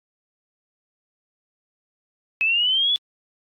sine linear sweep, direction up, 2553 to 3463 Hz, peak -17 dBFS, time 2.41-2.96 s, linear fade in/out 0 ms, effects AAC 64 kbps

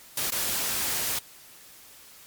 white noise with dropouts, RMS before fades -28 dBFS, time 0.17-1.19 s, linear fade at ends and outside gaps 5 ms, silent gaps 0.305-0.319 s, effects white hiss -50 dBFS RMS until 2.26 s + MP3 96 kbps

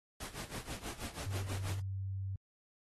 pink noise with tremolo, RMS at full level -42 dBFS, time 0.2-1.8 s, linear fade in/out 5 ms, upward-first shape sine, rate 6.2 Hz, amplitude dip 80%
sine tone, 96.5 Hz, G2, 27 cents flat, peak -36 dBFS, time 1.26-2.36 s, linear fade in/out 5 ms
effects AAC 32 kbps

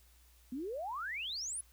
sine exponential sweep, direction up, 237.8 to 10548 Hz, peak -37 dBFS, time 0.52-1.61 s, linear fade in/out 5 ms, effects added 60 Hz sine -62 dBFS peak until 1.72 s + white hiss -67 dBFS RMS until 1.72 s

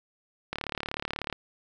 click train, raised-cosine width 0.3 ms, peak -15 dBFS, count 30, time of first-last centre 0.53-1.327 s, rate 36.4 Hz, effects none

